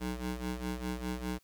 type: ring-modulated tone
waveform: 20% pulse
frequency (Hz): 123.47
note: B2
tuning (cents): 0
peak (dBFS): -27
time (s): 0-1.39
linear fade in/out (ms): 20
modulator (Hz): 64.2
effects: white hiss -70 dBFS RMS until 1.43 s